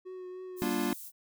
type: tone with vibrato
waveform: triangle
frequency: 368.2 Hz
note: F#4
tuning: 8 cents flat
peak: -38 dBFS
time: 0.05-0.69 s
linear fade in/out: 20 ms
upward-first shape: triangle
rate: 3.3 Hz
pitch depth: 21 cents each way
type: high-pass noise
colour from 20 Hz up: white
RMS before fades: -45 dBFS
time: 0.56-1.12 s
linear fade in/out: 50 ms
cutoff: 9200 Hz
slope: 12 dB/octave
type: chord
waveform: square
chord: G minor seventh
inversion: none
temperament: equal with one note detuned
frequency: 196 / 237.8 / 293.7 / 349.2 Hz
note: G3 / Bb3 / D4 / F4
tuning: 0 / +35 / 0 / 0 cents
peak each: -37 / -34 / -35 / -35 dBFS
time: 0.62-0.93 s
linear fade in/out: 0 ms
effects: none